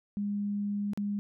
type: tone with dropouts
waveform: sine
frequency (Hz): 204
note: G#3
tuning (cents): -31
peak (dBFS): -29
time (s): 0.17-1.19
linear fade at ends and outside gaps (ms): 0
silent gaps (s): 0.934-0.975
effects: none